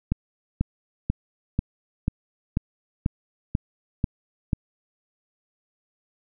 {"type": "click train", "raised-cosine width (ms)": 5, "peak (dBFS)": -9, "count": 10, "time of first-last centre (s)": [0.12, 4.532], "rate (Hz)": 2.04, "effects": []}